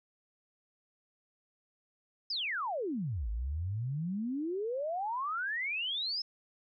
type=exponential two-way sweep; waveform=sine; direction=down then up; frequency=5290 to 50.9 to 5290 Hz; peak=-32 dBFS; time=2.3-6.22 s; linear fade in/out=5 ms; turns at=3.29 s; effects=none